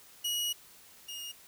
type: tone pair in turn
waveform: sawtooth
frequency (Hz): 2905 / 2849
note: F#7 / F7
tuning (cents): -32 / +34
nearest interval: unison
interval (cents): 34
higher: first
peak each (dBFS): -27 / -36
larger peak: first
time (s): 0.24-0.53 / 1.08-1.32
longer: first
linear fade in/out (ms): 10
effects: white hiss -56 dBFS RMS until 1.47 s